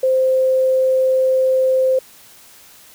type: tone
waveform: sine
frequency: 521 Hz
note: C5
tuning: 7 cents flat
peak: -12 dBFS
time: 0.03-1.99 s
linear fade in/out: 5 ms
effects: white hiss -45 dBFS RMS until 2.94 s